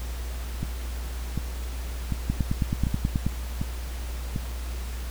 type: two click trains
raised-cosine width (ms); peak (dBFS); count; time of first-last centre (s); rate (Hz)
5; -11 / -14; 10 / 6; 2.3-3.266 / 0.63-4.361; 9.32 / 1.34
effects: added 60 Hz sine -30 dBFS peak until 5.1 s + pink hiss -42 dBFS RMS until 5.1 s